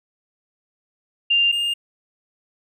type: tone pair in turn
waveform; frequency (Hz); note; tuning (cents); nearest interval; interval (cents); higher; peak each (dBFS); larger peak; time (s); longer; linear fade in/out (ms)
sine / triangle; 2794 / 2818; F7 / F7; 0 / +15; unison; 15; second; -14 / -18; first; 1.3-1.52 / 1.52-1.74; neither; 10
effects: none